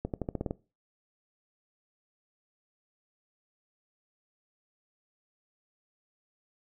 accelerating click train, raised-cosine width 2 ms, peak -18 dBFS, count 8, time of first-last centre 0.05-0.509 s, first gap 88 ms, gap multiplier 0.9, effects noise-tail reverb RT60 0.3 s tail -20 dB re dry

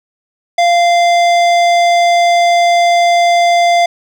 sine tone with hard clipping, 693 Hz, F5, 14 cents flat, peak -9 dBFS, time 0.58-3.86 s, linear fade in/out 5 ms, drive 15 dB, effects none

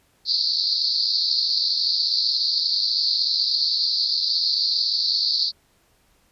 pink band-pass noise, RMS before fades -22 dBFS, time 0.25-5.52 s, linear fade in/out 50 ms, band 4200 to 4800 Hz, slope 96 dB/octave, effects pink hiss -62 dBFS RMS until 6.31 s + resampled to 32000 Hz

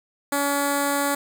5% pulse tone with notch filter, 283.3 Hz, C#4, 38 cents sharp, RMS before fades -23 dBFS, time 0.32-1.15 s, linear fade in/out 5 ms, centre 2800 Hz, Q 0.6, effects none

